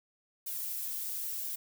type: noise with flanger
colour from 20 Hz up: violet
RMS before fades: -37 dBFS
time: 0.46-1.56 s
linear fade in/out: 10 ms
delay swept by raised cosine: 1.5 to 5.1 ms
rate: 1 Hz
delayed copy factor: -0.7
effects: none